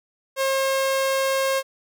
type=tone; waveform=sawtooth; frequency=537 Hz; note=C5; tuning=45 cents sharp; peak=-16 dBFS; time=0.36-1.63 s; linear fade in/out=50 ms; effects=none